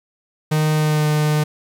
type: tone with pitch glide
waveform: 45% pulse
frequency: 154.2 to 151.46 Hz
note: D#3 to D#3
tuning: -15 to -46 cents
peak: -15 dBFS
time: 0.51-1.44 s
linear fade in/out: 10 ms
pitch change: -31 cents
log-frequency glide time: 0.74-1.06 s
effects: 9-bit